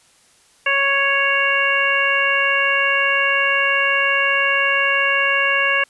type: harmonic tone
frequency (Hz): 554.4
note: C#5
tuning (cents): 0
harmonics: 1 / 2 / 3 / 4 / 5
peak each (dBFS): -25 / -23 / -19 / -21 / -20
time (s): 0.66-5.84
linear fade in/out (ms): 5
effects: white hiss -54 dBFS RMS until 5.89 s + resampled to 24000 Hz